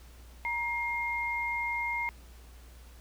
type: tone pair together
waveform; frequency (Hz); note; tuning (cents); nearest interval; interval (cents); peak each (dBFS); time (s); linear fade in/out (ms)
sine; 945 / 2125; A#5 / C7; +23 / +26; octave + major second; 1403; -34 / -31; 0.45-2.09; 0
effects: added 60 Hz sine -49 dBFS peak until 3 s + pink hiss -58 dBFS RMS until 3 s